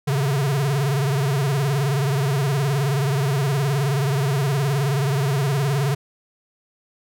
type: tone with vibrato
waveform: square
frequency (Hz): 138.59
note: C#3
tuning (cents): 0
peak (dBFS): -19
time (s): 0.07-5.95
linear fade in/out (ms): 10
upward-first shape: sine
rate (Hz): 19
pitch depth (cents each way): 130
effects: none